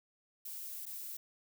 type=noise with dropouts; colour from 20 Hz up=violet; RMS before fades=-44 dBFS; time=0.45-1.17 s; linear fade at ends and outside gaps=5 ms; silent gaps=0.856-0.863 s; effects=none